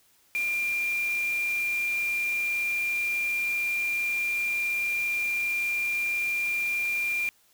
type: tone in noise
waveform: sine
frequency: 2391 Hz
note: D7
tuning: 30 cents sharp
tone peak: -25 dBFS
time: 0.35-7.29 s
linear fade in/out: 0 ms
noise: white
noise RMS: -42 dBFS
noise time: 0.35-7.29 s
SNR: +14 dB
effects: white hiss -63 dBFS RMS until 7.53 s